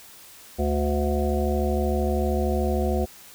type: harmonic tone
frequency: 73.1 Hz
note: D2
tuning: 7 cents flat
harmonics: 1 / 3 / 5 / 7 / 9 / 10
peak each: -24 / -28 / -28 / -30 / -32 / -32 dBFS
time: 0.58-3.06 s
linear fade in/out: 20 ms
effects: white hiss -47 dBFS RMS until 3.34 s